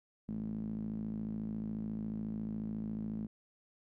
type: tone with band-pass filter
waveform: sawtooth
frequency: 54.1 Hz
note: A1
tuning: 29 cents flat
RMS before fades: -39 dBFS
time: 0.28-3.27 s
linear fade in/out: 10 ms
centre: 210 Hz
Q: 6
effects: none